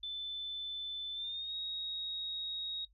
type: tone with pitch glide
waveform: sine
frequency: 3520 to 3773 Hz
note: A7 to A#7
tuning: 0 to +20 cents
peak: -37 dBFS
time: 0.03-2.85 s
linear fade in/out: 5 ms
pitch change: +120 cents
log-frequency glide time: 1.13-1.54 s
effects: noise-tail reverb RT60 0.1 s tail -18 dB re dry + added 50 Hz sine -64 dBFS peak until 2.93 s